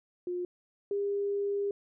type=tone pair in turn; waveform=sine; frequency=356.5 / 402.9 Hz; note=F4 / G4; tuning=+36 / +48 cents; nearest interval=major second; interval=212 cents; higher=second; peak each=-31 / -28 dBFS; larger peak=second; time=0.27-0.45 / 0.91-1.71 s; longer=second; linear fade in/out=2 ms; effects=none